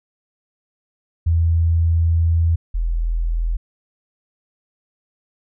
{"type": "tone pair in turn", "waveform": "sine", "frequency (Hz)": [83.1, 41.55], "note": ["E2", "E1"], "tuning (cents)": [15, 15], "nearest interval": "octave", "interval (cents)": 1200, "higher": "first", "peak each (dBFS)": [-13, -17], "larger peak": "first", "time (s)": [[1.26, 2.56], [2.74, 3.57]], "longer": "first", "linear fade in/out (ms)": 10, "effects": []}